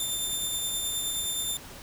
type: tone with tremolo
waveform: 15% pulse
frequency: 3578 Hz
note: A7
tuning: 28 cents sharp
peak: -20 dBFS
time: 0-1.57 s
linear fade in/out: 2 ms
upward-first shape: triangle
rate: 9.5 Hz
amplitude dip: 30%
effects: pink hiss -45 dBFS RMS until 1.82 s